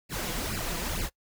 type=noise with flanger; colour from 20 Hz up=pink; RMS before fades=-32 dBFS; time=0.09-1.1 s; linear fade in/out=50 ms; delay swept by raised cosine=0.4 to 6 ms; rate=2.2 Hz; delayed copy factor=+1; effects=noise-tail reverb RT60 0.1 s tail -23 dB re dry